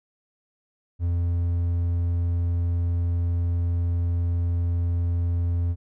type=tone; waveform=triangle; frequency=86.2 Hz; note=F2; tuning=22 cents flat; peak=-19 dBFS; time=0.99-5.76 s; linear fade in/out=50 ms; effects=none